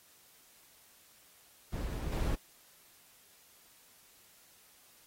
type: noise with level steps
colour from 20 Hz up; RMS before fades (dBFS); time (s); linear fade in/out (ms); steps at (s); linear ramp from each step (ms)
brown; -37 / -32; 1.72-2.36; 20; 2.12; 2
effects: white hiss -62 dBFS RMS until 5.06 s + AAC 48 kbps